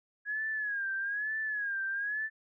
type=tone with vibrato; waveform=sine; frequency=1661.2 Hz; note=G#6; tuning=in tune; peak=-31 dBFS; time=0.25-2.3 s; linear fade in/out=50 ms; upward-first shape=sine; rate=1.1 Hz; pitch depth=100 cents each way; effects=none